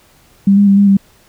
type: tone with pitch steps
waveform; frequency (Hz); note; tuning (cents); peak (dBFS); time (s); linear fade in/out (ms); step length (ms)
sine; 197.5 / 202.5 / 197.5 / 201.4 / 196.6; G3 / G#3 / G3 / G3 / G3; +13 / -43 / +13 / +47 / +5; -5; 0.47-0.97; 5; 100
effects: pink hiss -49 dBFS RMS until 1.28 s